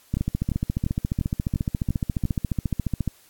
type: two click trains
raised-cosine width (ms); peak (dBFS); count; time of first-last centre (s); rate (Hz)
5; -12 / -11; 7 / 43; 0.17-2.253 / 0.14-3.077; 2.88 / 14.3
effects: white hiss -56 dBFS RMS until 3.29 s + AAC 64 kbps